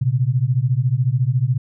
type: beating tone pair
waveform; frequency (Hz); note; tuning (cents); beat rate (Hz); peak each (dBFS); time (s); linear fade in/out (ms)
sine; 119.8 / 133.8; A#2 / C3; +48 / +39; 14; -18; 0.01-1.58; 10
effects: none